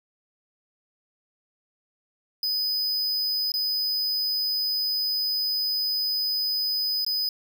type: tone with dropouts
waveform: square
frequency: 5000 Hz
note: D#8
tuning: 8 cents sharp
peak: -24 dBFS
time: 2.43-7.29 s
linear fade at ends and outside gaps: 2 ms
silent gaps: 3.519-3.539 / 7.048-7.064 s
effects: none